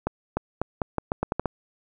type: accelerating click train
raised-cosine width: 1 ms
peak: -10 dBFS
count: 10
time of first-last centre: 0.07-1.457 s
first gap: 300 ms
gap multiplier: 0.82
effects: none